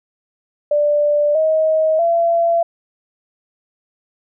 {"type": "tone with pitch steps", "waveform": "sine", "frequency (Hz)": [589, 631.3, 676.6], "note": ["D5", "D#5", "E5"], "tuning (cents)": [5, 25, 45], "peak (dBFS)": -12, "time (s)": [0.71, 2.63], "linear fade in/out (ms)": 5, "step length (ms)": 640, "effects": []}